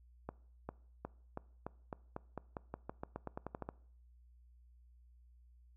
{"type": "accelerating click train", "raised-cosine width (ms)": 1, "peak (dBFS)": -27, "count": 19, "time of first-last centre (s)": [0.29, 3.69], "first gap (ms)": 400, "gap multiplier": 0.9, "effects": ["noise-tail reverb RT60 0.6 s tail -22 dB re dry", "added 60 Hz sine -60 dBFS peak until 5.76 s"]}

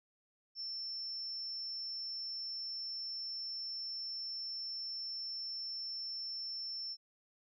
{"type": "tone", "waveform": "sine", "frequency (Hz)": 5370, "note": "E8", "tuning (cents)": 31, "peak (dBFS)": -39, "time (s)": [0.55, 6.97], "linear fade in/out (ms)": 50, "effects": []}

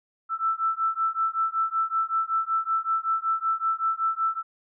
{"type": "beating tone pair", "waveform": "sine", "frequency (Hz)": [1323, 1328.3], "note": ["E6", "E6"], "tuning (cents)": [6, 13], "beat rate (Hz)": 5.3, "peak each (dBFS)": -26, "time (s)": [0.29, 4.43], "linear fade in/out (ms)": 50, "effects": []}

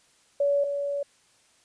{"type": "tone pair in turn", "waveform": "sine", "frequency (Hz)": [568, 568], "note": ["C#5", "C#5"], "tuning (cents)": [42, 42], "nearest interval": "unison", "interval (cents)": 0, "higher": "neither", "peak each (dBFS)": [-20, -26], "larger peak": "first", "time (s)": [[0.4, 0.64], [0.64, 1.03]], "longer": "second", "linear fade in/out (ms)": 5, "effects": ["white hiss -62 dBFS RMS until 1.64 s", "resampled to 22050 Hz"]}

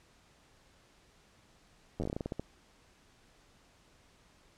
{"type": "slowing click train", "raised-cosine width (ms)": 2, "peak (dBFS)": -22, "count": 13, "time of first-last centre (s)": [2, 2.396], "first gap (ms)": 10, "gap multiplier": 1.2, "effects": ["pink hiss -64 dBFS RMS until 4.57 s", "low-pass 8000 Hz 12 dB/octave"]}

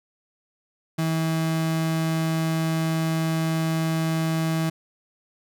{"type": "tone", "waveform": "35% pulse", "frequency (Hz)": 161.5, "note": "E3", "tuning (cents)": -35, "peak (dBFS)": -20, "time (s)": [0.98, 4.7], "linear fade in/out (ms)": 10, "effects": []}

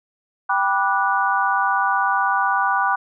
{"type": "chord", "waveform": "sine", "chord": "G major seventh", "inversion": "none", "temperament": "just", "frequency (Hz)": [784, 980, 1176, 1470], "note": ["G5", "B5", "D6", "F#6"], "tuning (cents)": [0, -14, 2, -12], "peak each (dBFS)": -22, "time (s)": [0.49, 2.96], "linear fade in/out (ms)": 10, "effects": []}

